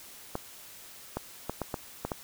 clicks, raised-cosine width 1 ms, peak -17 dBFS, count 7, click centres 0.354 / 1.17 / 1.496 / 1.617 / 1.742 / 2.05 / 2.118 s, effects white hiss -49 dBFS RMS until 2.23 s

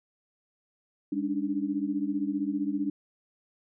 sine tone cluster, 202.3 / 285.5 / 300.8 Hz, G#3 / D4 / D4, -45 / -49 / +42 cents, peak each -34 / -30 / -31 dBFS, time 1.12-2.9 s, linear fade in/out 5 ms, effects none

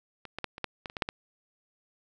clicks, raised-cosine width 0.3 ms, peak -26 / -19 / -15 / -25 / -14 / -21 / -27 / -19 / -9 / -16 dBFS, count 10, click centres 0.253 / 0.386 / 0.443 / 0.581 / 0.643 / 0.858 / 0.899 / 0.968 / 1.022 / 1.089 s, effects none

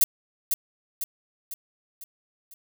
violet noise with echo, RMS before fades -17 dBFS, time 0.01-0.04 s, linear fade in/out 2 ms, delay 500 ms, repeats 5, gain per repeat -6 dB, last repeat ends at 2.54 s, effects none

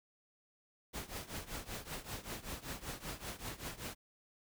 pink noise with tremolo, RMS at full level -41 dBFS, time 0.93-3.95 s, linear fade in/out 20 ms, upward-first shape triangle, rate 5.2 Hz, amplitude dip 90%, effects none

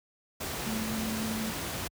sine tone in noise, 220 Hz, A3, in tune, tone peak -32 dBFS, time 0.66-1.51 s, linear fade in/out 10 ms, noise pink, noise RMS -35 dBFS, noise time 0.4-1.88 s, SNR 0 dB, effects high-pass 60 Hz 12 dB/octave

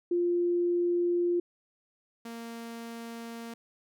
sine / sawtooth tone pair in turn, 349.2 / 231.4 Hz, F4 / A#3, 0 / -13 cents, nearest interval perfect fifth, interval 713 cents, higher first, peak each -24 / -35 dBFS, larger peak first, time 0.11-1.4 / 2.25-3.54 s, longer neither, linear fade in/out 5 ms, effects none

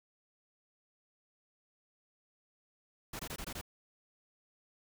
pink noise bursts, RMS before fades -42 dBFS, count 6, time 3.13-3.613 s, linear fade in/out 5 ms, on 63 ms, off 21 ms, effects none

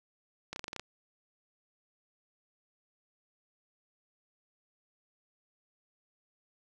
clicks, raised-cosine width 0.2 ms, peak -21 dBFS, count 8, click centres 0.53 / 0.561 / 0.594 / 0.642 / 0.681 / 0.731 / 0.763 / 0.796 s, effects none

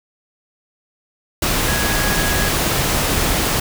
sine tone in noise, 1661.2 Hz, G#6, in tune, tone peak -24 dBFS, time 1.68-2.49 s, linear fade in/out 5 ms, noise pink, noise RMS -18 dBFS, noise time 1.42-3.6 s, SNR -9 dB, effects none

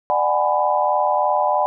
sine chord, G# half-diminished seventh, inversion second, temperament just, 598 / 747.5 / 830.6 / 996.7 Hz, D5 / F#5 / G#5 / B5, +31 / +17 / 0 / +16 cents, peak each -21 dBFS, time 0.1-1.66 s, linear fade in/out 0 ms, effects none

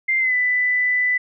sine tone with pitch glide, 2093 to 1991.6 Hz, C7 to B6, 0 to +14 cents, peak -16 dBFS, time 0.08-1.18 s, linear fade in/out 10 ms, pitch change -86 cents, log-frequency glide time 0.19-0.34 s, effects none

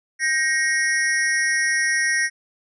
square tone with amplitude modulation, 1877 Hz, A#6, 11 cents sharp, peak -15 dBFS, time 0.19-2.3 s, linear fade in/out 50 ms, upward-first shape sine, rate 293 Hz, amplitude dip 85%, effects resampled to 24000 Hz

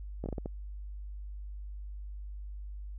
slowing click train, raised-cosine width 2 ms, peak -23 dBFS, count 6, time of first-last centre 0.24-0.459 s, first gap 20 ms, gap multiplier 1.4, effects added 50 Hz sine -39 dBFS peak until 2.98 s

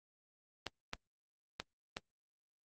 clicks, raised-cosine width 0.2 ms, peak -20 dBFS, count 4, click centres 0.667 / 0.934 / 1.6 / 1.969 s, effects Opus 24 kbps

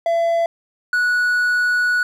triangle tone pair in turn, 673 / 1468.7 Hz, E5 / F#6, +36 / -13 cents, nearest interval octave + major second, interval 1351 cents, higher second, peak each -13 dBFS, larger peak neither, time 0.06-0.46 / 0.93-2.03 s, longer second, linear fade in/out 2 ms, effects none

